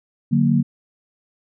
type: chord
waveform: sine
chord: D augmented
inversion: none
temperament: equal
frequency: 146.83 / 185 / 233.1 Hz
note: D3 / F#3 / A#3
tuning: 0 / 0 / 0 cents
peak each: -18 / -20 / -17 dBFS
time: 0.31-0.63 s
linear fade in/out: 20 ms
effects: none